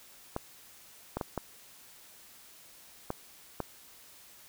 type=clicks; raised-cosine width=1 ms; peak=-18 dBFS; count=6; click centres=0.364 / 1.17 / 1.212 / 1.377 / 3.104 / 3.603 s; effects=white hiss -55 dBFS RMS until 4.48 s